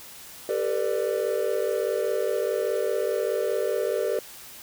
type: tone cluster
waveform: triangle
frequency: 393.1 / 449.6 / 494.5 / 593 Hz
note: G4 / A4 / B4 / D5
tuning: +5 / +37 / +2 / +17 cents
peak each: -27 dBFS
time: 0.49-4.19 s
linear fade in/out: 2 ms
effects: white hiss -44 dBFS RMS until 4.62 s